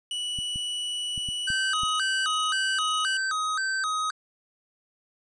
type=tone; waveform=45% pulse; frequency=2948 Hz; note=F#7; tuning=7 cents flat; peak=-28 dBFS; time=0.11-3.17 s; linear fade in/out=2 ms
type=clicks; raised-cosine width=5 ms; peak=-26 dBFS; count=6; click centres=0.388 / 0.559 / 1.178 / 1.288 / 1.503 / 1.834 s
type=tone with vibrato; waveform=square; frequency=1396.9 Hz; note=F6; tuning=in tune; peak=-26 dBFS; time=1.47-4.11 s; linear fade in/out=10 ms; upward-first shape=square; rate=1.9 Hz; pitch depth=180 cents each way
effects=resampled to 22050 Hz